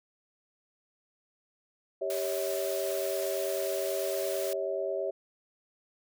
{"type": "chord", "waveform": "sine", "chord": "C# diminished", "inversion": "second", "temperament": "equal with one note detuned", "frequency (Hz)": [392, 554.4, 643.5], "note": ["G4", "C#5", "E5"], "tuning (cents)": [0, 0, -42], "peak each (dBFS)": [-34, -33, -34], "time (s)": [2.01, 5.11], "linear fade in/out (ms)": 10}
{"type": "high-pass noise", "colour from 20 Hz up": "white", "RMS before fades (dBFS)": -40, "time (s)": [2.1, 4.53], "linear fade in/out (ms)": 0, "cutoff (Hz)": 870, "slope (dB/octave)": 24}
{"effects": []}